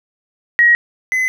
sine / triangle tone pair in turn, 1897 / 2030 Hz, A#6 / B6, +30 / +47 cents, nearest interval minor second, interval 117 cents, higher second, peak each -7 / -12 dBFS, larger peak first, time 0.59-0.75 / 1.12-1.28 s, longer neither, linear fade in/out 0 ms, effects none

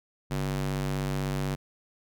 square tone with high-pass filter, 48.03 Hz, G1, 35 cents flat, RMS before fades -30 dBFS, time 0.3-1.56 s, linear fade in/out 20 ms, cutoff 110 Hz, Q 1.3, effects none

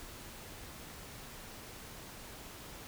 silence, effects pink hiss -49 dBFS RMS until 2.87 s

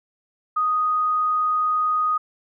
sine tone, 1244.5 Hz, D#6, in tune, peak -18 dBFS, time 0.56-2.18 s, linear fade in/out 10 ms, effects none

